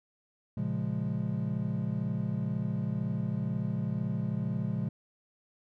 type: chord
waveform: triangle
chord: Bb minor seventh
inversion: none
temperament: equal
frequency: 116.54 / 138.59 / 174.61 / 207.7 Hz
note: Bb2 / Db3 / F3 / Ab3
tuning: 0 / 0 / 0 / 0 cents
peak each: -33 dBFS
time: 0.57-4.89 s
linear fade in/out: 5 ms
effects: none